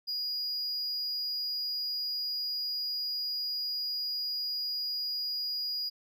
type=tone; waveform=triangle; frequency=4884 Hz; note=D#8; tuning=33 cents flat; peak=-30 dBFS; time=0.07-5.9 s; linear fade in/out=20 ms; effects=none